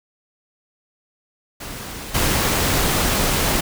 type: noise with level steps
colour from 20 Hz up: pink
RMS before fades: -32 / -19 dBFS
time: 1.6-3.61 s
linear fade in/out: 10 ms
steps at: 2.14 s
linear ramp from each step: 10 ms
effects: none